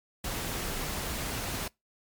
pink noise, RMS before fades -34 dBFS, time 0.24-1.68 s, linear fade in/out 5 ms, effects noise-tail reverb RT60 0.2 s tail -25 dB re dry + MP3 96 kbps

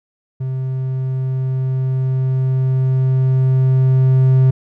triangle tone with level ramp, 130.81 Hz, C3, in tune, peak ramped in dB -17 to -6 dBFS, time 0.4-4.51 s, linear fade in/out 10 ms, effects none

